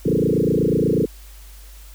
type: tone with frequency modulation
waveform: sine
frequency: 302.2 Hz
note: D4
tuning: 50 cents sharp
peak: -15 dBFS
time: 0.05-1.06 s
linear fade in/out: 10 ms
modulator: 28.2 Hz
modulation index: 6.2
effects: added 50 Hz sine -39 dBFS peak until 1.94 s + white hiss -48 dBFS RMS until 1.94 s